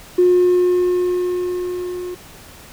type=tone with level ramp; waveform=triangle; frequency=359.2 Hz; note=F4; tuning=49 cents sharp; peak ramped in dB=-5 to -23 dBFS; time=0.18-2.15 s; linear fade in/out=10 ms; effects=tanh soft clip ceiling -7 dBFS + pink hiss -41 dBFS RMS until 2.72 s